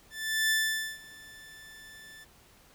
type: tone with ADSR envelope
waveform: sawtooth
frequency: 1760 Hz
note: A6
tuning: in tune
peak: -20 dBFS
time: 0.1-2.25 s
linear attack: 400 ms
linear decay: 480 ms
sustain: -24 dB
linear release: 21 ms
effects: pink hiss -59 dBFS RMS until 2.74 s